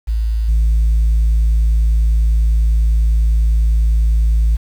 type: tone with level steps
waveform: sine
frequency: 55 Hz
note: A1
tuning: in tune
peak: -13 / -8 dBFS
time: 0.07-4.57 s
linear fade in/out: 20 ms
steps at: 0.48 s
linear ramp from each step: 10 ms
effects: tanh soft clip ceiling -8 dBFS + 7-bit